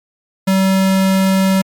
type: tone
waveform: square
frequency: 191.3 Hz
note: G3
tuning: 42 cents flat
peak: -11 dBFS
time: 0.47-1.62 s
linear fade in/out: 10 ms
effects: MP3 96 kbps